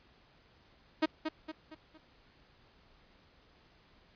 sawtooth tone with echo, 313.8 Hz, D#4, 15 cents sharp, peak -21 dBFS, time 1.02-1.06 s, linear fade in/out 10 ms, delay 230 ms, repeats 4, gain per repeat -7 dB, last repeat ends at 1.98 s, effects pink hiss -64 dBFS RMS until 4.15 s + resampled to 11025 Hz

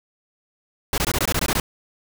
pink noise bursts, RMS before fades -21 dBFS, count 10, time 0.93-1.6 s, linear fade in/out 2 ms, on 49 ms, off 20 ms, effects none

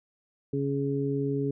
harmonic tone, 139.4 Hz, C#3, 10 cents sharp, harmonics 1 / 2 / 3, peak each -30 / -30 / -30 dBFS, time 0.53-1.51 s, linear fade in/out 5 ms, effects none

